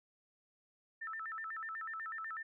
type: tone with vibrato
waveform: sine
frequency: 1534 Hz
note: G6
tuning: 38 cents flat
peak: -40 dBFS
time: 1.01-2.43 s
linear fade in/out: 10 ms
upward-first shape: square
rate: 8.1 Hz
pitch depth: 270 cents each way
effects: none